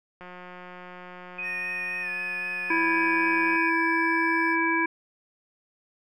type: click train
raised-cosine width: 0.5 ms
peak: -28 dBFS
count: 604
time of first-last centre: 0.21-3.56 s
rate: 180 Hz
type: tone with vibrato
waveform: sine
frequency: 2489 Hz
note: D#7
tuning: in tune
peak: -30 dBFS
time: 1.38-3.7 s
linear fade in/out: 10 ms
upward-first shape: triangle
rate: 3.8 Hz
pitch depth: 15 cents each way
type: tone with pitch glide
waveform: triangle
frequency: 1841 to 1727.7 Hz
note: A#6 to A6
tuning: -22 to -32 cents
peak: -32 dBFS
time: 1.42-4.57 s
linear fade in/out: 50 ms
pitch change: -110 cents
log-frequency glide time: 2.01-2.1 s
type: harmonic tone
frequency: 329.6 Hz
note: E4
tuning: in tune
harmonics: 1 / 3 / 5 / 7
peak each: -27 / -27 / -27 / -27 dBFS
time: 2.7-4.86 s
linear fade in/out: 5 ms
effects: none